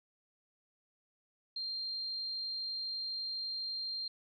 sine tone, 4184 Hz, C8, 1 cent flat, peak -36 dBFS, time 1.56-4.08 s, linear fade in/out 5 ms, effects none

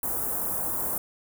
white band-stop noise, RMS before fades -29 dBFS, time 0.03-0.98 s, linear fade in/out 2 ms, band 1200 to 10000 Hz, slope 24 dB/octave, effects none

